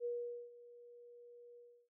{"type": "tone with ADSR envelope", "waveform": "sine", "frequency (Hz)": 479.7, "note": "A#4", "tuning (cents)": 50, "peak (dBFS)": -36, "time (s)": [0, 1.89], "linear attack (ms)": 49, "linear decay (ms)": 450, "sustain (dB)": -19, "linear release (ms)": 320, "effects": []}